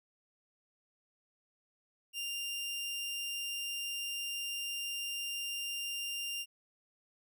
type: tone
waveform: sawtooth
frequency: 2794 Hz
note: F7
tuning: in tune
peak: -33 dBFS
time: 2.13-6.46 s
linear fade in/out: 50 ms
effects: none